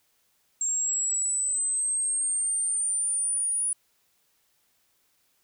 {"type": "exponential sweep", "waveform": "sine", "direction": "up", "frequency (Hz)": [7459, 9760], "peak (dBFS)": -24, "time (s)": [0.61, 3.73], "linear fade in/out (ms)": 2, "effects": ["white hiss -69 dBFS RMS until 5.43 s"]}